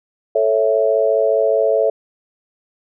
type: chord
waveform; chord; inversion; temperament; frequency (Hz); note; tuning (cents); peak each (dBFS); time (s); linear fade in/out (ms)
sine; A major; none; equal; 440 / 554.4 / 659.3; A4 / C#5 / E5; 0 / 0 / 0; -17; 0.35-1.9; 5
effects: none